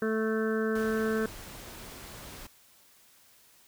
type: harmonic tone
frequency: 220 Hz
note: A3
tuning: in tune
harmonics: 1 / 2 / 3 / 5 / 6 / 7 / 8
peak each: -30 / -29 / -42 / -43 / -41 / -37 / -44 dBFS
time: 0.02-1.26 s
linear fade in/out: 2 ms
type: noise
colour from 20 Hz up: pink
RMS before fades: -45 dBFS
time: 0.75-2.47 s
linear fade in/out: 5 ms
effects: white hiss -60 dBFS RMS until 3.67 s